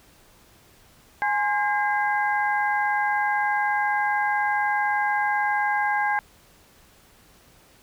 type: tone cluster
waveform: sine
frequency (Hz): 832 / 1051 / 1613 / 2049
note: G#5 / C6 / G6 / C7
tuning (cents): +3 / +7 / +49 / -37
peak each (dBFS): -23 / -32 / -25 / -31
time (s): 1.22-6.19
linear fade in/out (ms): 0
effects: pink hiss -55 dBFS RMS until 7.82 s